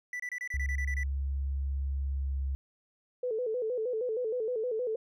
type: tone bursts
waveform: triangle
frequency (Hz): 1975.5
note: B6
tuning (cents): 0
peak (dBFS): -32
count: 10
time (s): 0.13-1.034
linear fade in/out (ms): 2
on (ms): 67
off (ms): 26
type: tone with pitch glide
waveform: sine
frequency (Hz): 68.5 to 67.75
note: C#2 to C#2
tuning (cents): -20 to -39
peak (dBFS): -29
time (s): 0.54-2.55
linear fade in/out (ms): 0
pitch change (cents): -19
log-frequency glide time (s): 2.06-2.42
type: tone with vibrato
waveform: sine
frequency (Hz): 468.2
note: A#4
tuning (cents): +8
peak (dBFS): -29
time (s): 3.23-4.96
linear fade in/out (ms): 5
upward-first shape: square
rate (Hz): 6.4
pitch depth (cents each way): 110
effects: none